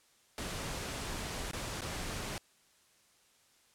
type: noise with dropouts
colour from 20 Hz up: pink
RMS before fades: -39 dBFS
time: 0.38-2.38 s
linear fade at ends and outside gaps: 1 ms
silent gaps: 1.513-1.532 / 1.809-1.818 s
effects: white hiss -67 dBFS RMS until 3.74 s + low-pass 10000 Hz 12 dB/octave